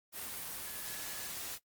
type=tone in noise; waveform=sine; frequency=1701 Hz; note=G#6; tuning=41 cents sharp; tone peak=-51 dBFS; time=0.63-1.32 s; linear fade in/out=50 ms; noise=white; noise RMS=-42 dBFS; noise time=0.12-1.59 s; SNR=-12 dB; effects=noise-tail reverb RT60 0.1 s tail -17 dB re dry + Opus 24 kbps